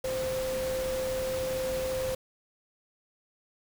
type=tone in noise; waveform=sine; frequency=520 Hz; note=C5; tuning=11 cents flat; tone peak=-29 dBFS; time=0.04-2.15 s; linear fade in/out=5 ms; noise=pink; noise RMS=-38 dBFS; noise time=0.04-2.15 s; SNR=+6 dB; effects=none